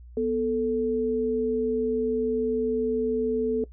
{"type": "tone pair together", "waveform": "sine", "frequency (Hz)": [246.9, 439.9], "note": ["B3", "A4"], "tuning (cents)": [0, 0], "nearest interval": "minor seventh", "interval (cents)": 1000, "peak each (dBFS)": [-28, -23], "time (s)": [0.17, 3.64], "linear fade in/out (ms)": 2, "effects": ["noise-tail reverb RT60 0.1 s tail -19 dB re dry", "added 60 Hz sine -43 dBFS peak until 3.72 s"]}